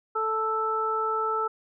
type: harmonic tone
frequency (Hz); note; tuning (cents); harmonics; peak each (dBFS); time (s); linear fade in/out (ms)
440; A4; 0; 1 / 2 / 3; -30 / -32 / -26; 0.15-1.48; 10
effects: none